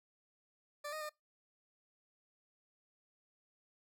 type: tone with pitch steps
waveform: 20% pulse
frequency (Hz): 588 / 620 / 606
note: D5 / D#5 / D#5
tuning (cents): +2 / -6 / -46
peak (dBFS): -36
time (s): 0.84-1.095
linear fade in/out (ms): 10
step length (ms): 85
effects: noise-tail reverb RT60 0.2 s tail -23 dB re dry